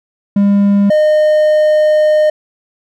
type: tone pair in turn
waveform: triangle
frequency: 201.1 / 611.7 Hz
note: G3 / D#5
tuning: +44 / -30 cents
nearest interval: octave + perfect fifth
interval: 1926 cents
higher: second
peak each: -5 dBFS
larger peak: neither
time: 0.36-0.9 / 0.9-2.3 s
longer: second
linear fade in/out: 5 ms
effects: none